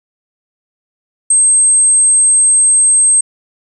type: tone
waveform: sine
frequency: 8370 Hz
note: C9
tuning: in tune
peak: -6 dBFS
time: 1.3-3.21 s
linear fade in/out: 5 ms
effects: none